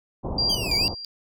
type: low-pass noise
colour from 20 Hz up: pink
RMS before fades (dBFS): -30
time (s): 0.23-0.95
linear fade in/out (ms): 20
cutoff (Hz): 980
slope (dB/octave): 48
type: tone with tremolo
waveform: sine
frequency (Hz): 4754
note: D8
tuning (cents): +20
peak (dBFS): -20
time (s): 0.38-1.05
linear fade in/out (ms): 5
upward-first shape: square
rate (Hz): 3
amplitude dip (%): 80
type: linear two-way sweep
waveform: sawtooth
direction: down then up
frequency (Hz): 3258 to 2217 to 2845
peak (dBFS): -26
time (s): 0.49-0.88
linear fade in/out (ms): 10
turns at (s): 0.76
effects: none